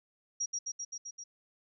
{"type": "tone with echo", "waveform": "sine", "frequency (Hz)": 5690, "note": "F8", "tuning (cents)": 31, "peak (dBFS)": -30, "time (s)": [0.4, 0.46], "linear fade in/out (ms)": 10, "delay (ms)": 130, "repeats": 6, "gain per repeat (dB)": -2, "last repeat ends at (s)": 1.24, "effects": []}